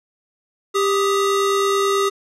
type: tone pair together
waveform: square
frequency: 395.6 / 1256 Hz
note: G4 / D#6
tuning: +16 / +16 cents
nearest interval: octave + minor sixth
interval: 2000 cents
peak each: -18 / -22 dBFS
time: 0.74-2.1 s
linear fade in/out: 20 ms
effects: low-pass 10000 Hz 12 dB/octave